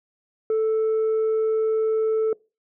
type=tone; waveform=sine; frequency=439.9 Hz; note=A4; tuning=in tune; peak=-16 dBFS; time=0.5-2.33 s; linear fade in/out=2 ms; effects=noise-tail reverb RT60 0.3 s tail -25 dB re dry + tanh soft clip ceiling -18 dBFS